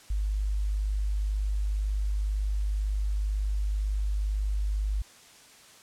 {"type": "tone", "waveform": "sine", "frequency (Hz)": 51, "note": "G#1", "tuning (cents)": -31, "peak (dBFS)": -25, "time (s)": [0.1, 5.02], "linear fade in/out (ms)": 5, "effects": ["white hiss -53 dBFS RMS until 5.82 s", "low-pass 9000 Hz 12 dB/octave"]}